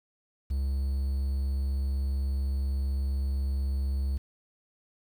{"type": "tone with quantisation", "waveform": "triangle", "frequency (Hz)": 67.9, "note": "C#2", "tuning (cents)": -35, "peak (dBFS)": -24, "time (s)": [0.5, 4.18], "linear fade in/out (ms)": 10, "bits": 9, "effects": []}